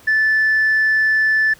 sine tone, 1750 Hz, A6, 10 cents flat, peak -11 dBFS, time 0.07-1.54 s, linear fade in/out 10 ms, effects tanh soft clip ceiling -10 dBFS + pink hiss -47 dBFS RMS until 1.59 s

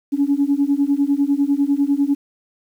sine beating tone pair, 277.2 / 287.2 Hz, C#4 / D4, 0 / -39 cents, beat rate 10 Hz, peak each -17 dBFS, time 0.12-2.15 s, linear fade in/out 20 ms, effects tanh soft clip ceiling -8 dBFS + 8-bit

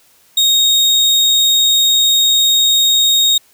35% pulse tone, 3729 Hz, A#7, in tune, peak -7 dBFS, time 0.37-3.38 s, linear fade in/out 5 ms, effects white hiss -51 dBFS RMS until 3.53 s

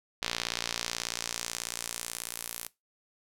sawtooth tone with band-pass filter sweep, 58.27 Hz, A#1, in tune, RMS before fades -37 dBFS, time 0.22-2.68 s, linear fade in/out 0 ms, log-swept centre 4000 to 12000 Hz, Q 1.2, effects noise-tail reverb RT60 0.2 s tail -20 dB re dry

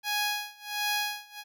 10% pulse tone with tremolo, 830.6 Hz, G#5, in tune, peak -18 dBFS, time 0.03-1.44 s, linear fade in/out 50 ms, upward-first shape sine, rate 1.4 Hz, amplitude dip 95%, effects none

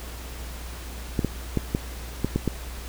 clicks, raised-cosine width 3 ms, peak -9 dBFS, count 7, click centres 1.192 / 1.247 / 1.573 / 1.749 / 2.246 / 2.36 / 2.477 s, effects added 60 Hz sine -35 dBFS peak until 2.88 s + pink hiss -41 dBFS RMS until 2.88 s

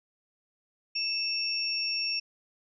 sine tone pair together, 2637 / 5501 Hz, E7 / F8, 0 / -27 cents, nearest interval octave + minor second, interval 1273 cents, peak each -33 / -29 dBFS, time 0.95-2.2 s, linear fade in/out 10 ms, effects none

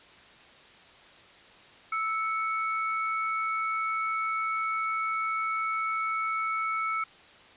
sine tone pair together, 1314 / 2220 Hz, E6 / C#7, -6 / +2 cents, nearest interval major sixth, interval 908 cents, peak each -28 / -33 dBFS, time 1.92-7.04 s, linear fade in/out 5 ms, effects white hiss -53 dBFS RMS until 7.56 s + resampled to 8000 Hz

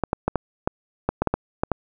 clicks, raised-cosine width 1 ms, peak -6 dBFS, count 11, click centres 0.037 / 0.131 / 0.28 / 0.357 / 0.675 / 1.09 / 1.22 / 1.273 / 1.34 / 1.635 / 1.717 s, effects none

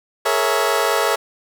20% pulse chord, A# half-diminished seventh, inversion third, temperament equal with one note detuned, 421.3 / 466.2 / 554.4 / 659.3 Hz, G#4 / A#4 / C#5 / E5, +25 / 0 / 0 / 0 cents, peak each -17 dBFS, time 0.25-1.16 s, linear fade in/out 10 ms, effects none

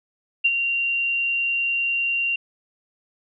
sine tone with ADSR envelope, 2765 Hz, F7, 18 cents flat, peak -13 dBFS, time 0.44-2.36 s, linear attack 14 ms, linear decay 42 ms, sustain -7 dB, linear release 5 ms, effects none

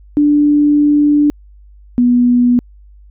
sine tone pair in turn, 293.7 / 244.3 Hz, D4 / B3, 0 / -19 cents, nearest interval minor third, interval 319 cents, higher first, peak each -7 dBFS, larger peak neither, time 0.17-1.3 / 1.98-2.59 s, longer first, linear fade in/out 0 ms, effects added 50 Hz sine -38 dBFS peak until 3.1 s

